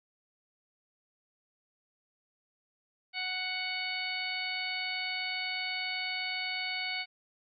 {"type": "harmonic tone", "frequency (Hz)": 741, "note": "F#5", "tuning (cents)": 2, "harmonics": [1, 2, 3, 4, 5, 6], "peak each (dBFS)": [-43, -44, -35, -41, -44, -39], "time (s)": [3.13, 7.06], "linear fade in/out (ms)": 50, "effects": []}